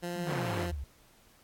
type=tone with vibrato; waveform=15% pulse; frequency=174.61 Hz; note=F3; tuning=in tune; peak=-28 dBFS; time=0.02-0.72 s; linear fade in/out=20 ms; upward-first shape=square; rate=19 Hz; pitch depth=8 cents each way
type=exponential sweep; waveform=sine; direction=down; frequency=190.2 to 64.9 Hz; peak=-35 dBFS; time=0.16-0.84 s; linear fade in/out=5 ms
type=band-pass noise; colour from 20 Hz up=pink; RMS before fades=-37 dBFS; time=0.25-0.68 s; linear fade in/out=50 ms; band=220 to 2000 Hz; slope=12 dB/octave
effects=pink hiss -62 dBFS RMS until 1.43 s + AAC 64 kbps

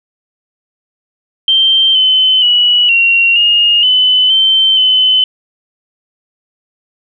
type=tone with pitch steps; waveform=sine; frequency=3140 / 3051 / 2935 / 2748 / 2847 / 3018 / 3102 / 3038 Hz; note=G7 / G7 / F#7 / F7 / F7 / F#7 / G7 / F#7; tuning=+2 / -48 / -15 / -29 / +33 / +34 / -19 / +45 cents; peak=-6 dBFS; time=1.48-5.24 s; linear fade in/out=2 ms; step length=470 ms; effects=none

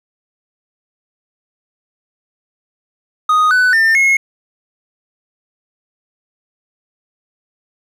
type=tone with pitch steps; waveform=triangle; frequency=1244.5 / 1497.2 / 1801.1 / 2167 Hz; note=D#6 / F#6 / A6 / C#7; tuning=0 / +20 / +40 / -40 cents; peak=-7 dBFS; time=3.29-4.17 s; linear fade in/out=5 ms; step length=220 ms; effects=8-bit

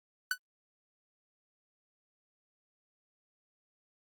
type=tone with exponential decay; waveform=45% pulse; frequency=1493 Hz; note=F#6; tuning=15 cents sharp; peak=-24 dBFS; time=0.31-0.38 s; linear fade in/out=2 ms; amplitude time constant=15 ms; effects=Opus 32 kbps

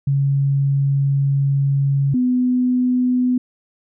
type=tone pair in turn; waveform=sine; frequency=138.9 / 250.4 Hz; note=C#3 / B3; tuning=+4 / +24 cents; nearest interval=minor seventh; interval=1020 cents; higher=second; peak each=-14 dBFS; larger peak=neither; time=0.07-2.14 / 2.14-3.38 s; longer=first; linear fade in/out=5 ms; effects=none

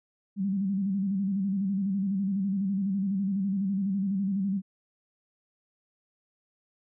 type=tone with vibrato; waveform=sine; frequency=195.2 Hz; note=G3; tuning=7 cents flat; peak=-25 dBFS; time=0.36-4.62 s; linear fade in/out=50 ms; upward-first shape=square; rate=12 Hz; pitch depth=62 cents each way; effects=none

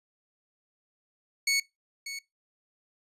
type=tone with echo; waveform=20% pulse; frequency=2217 Hz; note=C#7; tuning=in tune; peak=-18 dBFS; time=1.47-1.6 s; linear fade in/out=5 ms; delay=590 ms; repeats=1; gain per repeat=-12 dB; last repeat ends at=2.19 s; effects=noise-tail reverb RT60 0.2 s tail -22 dB re dry + resampled to 32000 Hz

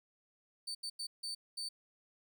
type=tone bursts at uneven times; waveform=35% pulse; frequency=4555 Hz; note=C#8; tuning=46 cents sharp; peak=-37 dBFS; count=5; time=0.67-0.75 / 0.83-0.9 / 0.99-1.07 / 1.23-1.35 / 1.57-1.69 s; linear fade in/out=10 ms; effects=none

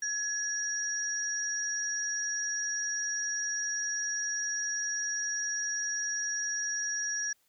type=tone pair together; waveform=sine; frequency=1693 / 5695 Hz; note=G#6 / F8; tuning=+33 / +33 cents; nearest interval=octave + major sixth; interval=2100 cents; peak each=-34 / -32 dBFS; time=0.02-7.33 s; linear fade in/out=5 ms; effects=white hiss -71 dBFS RMS until 7.48 s

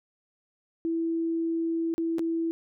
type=tone with dropouts; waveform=sine; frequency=330 Hz; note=E4; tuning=2 cents sharp; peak=-25 dBFS; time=0.85-2.51 s; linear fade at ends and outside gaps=0 ms; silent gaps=1.94-1.98 / 2.184-2.193 s; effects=none

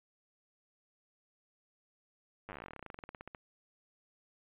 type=slowing click train; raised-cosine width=0.5 ms; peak=-30 dBFS; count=29; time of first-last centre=2.49-3.348 s; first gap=9 ms; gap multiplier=1.08; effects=resampled to 8000 Hz

